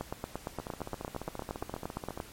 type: two click trains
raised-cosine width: 1 ms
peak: -24 / -20 dBFS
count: 24 / 20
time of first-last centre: 0.6-2.175 / 0.01-2.201 s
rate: 14.6 / 8.67 Hz
effects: pink hiss -51 dBFS RMS until 2.32 s + MP3 64 kbps